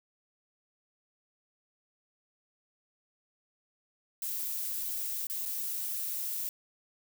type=noise with dropouts; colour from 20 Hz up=violet; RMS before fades=-35 dBFS; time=4.22-6.49 s; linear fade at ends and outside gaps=1 ms; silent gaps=5.269-5.298 / 5.453-5.458 s; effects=none